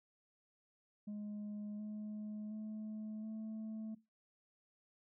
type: tone with pitch steps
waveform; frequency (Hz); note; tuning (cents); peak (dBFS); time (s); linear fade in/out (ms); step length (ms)
sine; 208.4 / 211.8 / 215.3 / 218.8; G#3 / G#3 / A3 / A3; +6 / +34 / -37 / -9; -39; 1.07-3.95; 10; 720
effects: noise-tail reverb RT60 0.2 s tail -18 dB re dry + tanh soft clip ceiling -41 dBFS